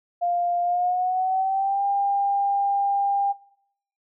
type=tone with pitch glide; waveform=sine; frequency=700 to 799.5 Hz; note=F5 to G5; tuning=+4 to +34 cents; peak=-20 dBFS; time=0.21-3.33 s; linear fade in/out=20 ms; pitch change=+230 cents; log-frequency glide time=0.62-1.84 s; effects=noise-tail reverb RT60 0.7 s tail -20 dB re dry